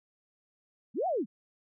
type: linear two-way sweep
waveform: sine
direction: up then down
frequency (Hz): 164 to 776 to 164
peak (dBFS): -27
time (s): 0.94-1.26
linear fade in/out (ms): 50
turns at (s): 1.07
effects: none